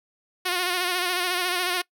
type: tone with vibrato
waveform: 5% pulse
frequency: 359.9 Hz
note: F#4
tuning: 48 cents flat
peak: -12 dBFS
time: 0.45-1.82 s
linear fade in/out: 10 ms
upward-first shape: sine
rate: 14 Hz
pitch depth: 49 cents each way
effects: noise-tail reverb RT60 0.1 s tail -23 dB re dry